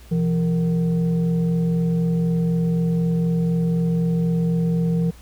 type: tone with frequency modulation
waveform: sine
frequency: 168.5 Hz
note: E3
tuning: 38 cents sharp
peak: -17 dBFS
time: 0.11-5.11 s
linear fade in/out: 10 ms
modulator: 293 Hz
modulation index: 0.5
effects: added 60 Hz sine -42 dBFS peak until 5.21 s + pink hiss -50 dBFS RMS until 5.21 s